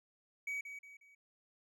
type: tone with echo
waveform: triangle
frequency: 2267 Hz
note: C#7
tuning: 38 cents sharp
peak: -35 dBFS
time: 0.47-0.61 s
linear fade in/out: 5 ms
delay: 180 ms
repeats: 3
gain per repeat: -8 dB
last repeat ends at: 1.15 s
effects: none